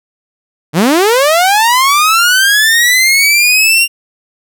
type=linear sweep; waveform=sawtooth; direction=up; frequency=138.59 to 2794 Hz; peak=-3 dBFS; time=0.73-3.88 s; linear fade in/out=50 ms; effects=none